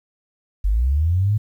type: linear sweep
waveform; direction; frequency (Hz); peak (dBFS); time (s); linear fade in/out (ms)
sine; up; 45.26 to 109.4; -15; 0.64-1.38; 10
effects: 9-bit